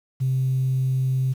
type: tone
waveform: sine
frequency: 130.81 Hz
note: C3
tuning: in tune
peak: -18 dBFS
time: 0.2-1.34 s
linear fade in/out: 20 ms
effects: tanh soft clip ceiling -15 dBFS + 8-bit